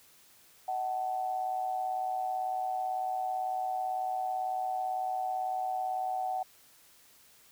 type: tone with amplitude modulation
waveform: sine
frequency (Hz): 751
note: F#5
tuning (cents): +26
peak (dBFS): -27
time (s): 0.68-6.43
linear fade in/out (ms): 5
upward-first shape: sine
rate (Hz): 118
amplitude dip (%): 65
effects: white hiss -60 dBFS RMS until 7.51 s